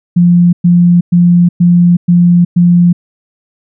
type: tone bursts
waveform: sine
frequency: 174.61 Hz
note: F3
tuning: in tune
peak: -3 dBFS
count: 6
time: 0.16-2.93 s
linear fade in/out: 10 ms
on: 370 ms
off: 110 ms
effects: none